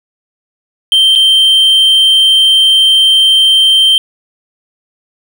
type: tone with dropouts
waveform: triangle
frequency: 3134 Hz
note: G7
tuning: 1 cent flat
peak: -3 dBFS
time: 0.92-3.98 s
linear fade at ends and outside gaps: 1 ms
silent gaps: 1.153-1.158 s
effects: none